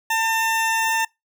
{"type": "tone", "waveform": "20% pulse", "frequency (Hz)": 899, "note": "A5", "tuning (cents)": 37, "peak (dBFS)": -14, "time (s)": [0.1, 1.05], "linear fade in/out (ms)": 5, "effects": ["noise-tail reverb RT60 0.2 s tail -25 dB re dry"]}